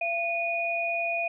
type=tone pair together; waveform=sine; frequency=681 / 2464 Hz; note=F5 / D#7; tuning=-44 / -17 cents; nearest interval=octave + minor seventh; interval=2227 cents; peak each=-29 / -28 dBFS; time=0.01-1.28 s; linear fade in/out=5 ms; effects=none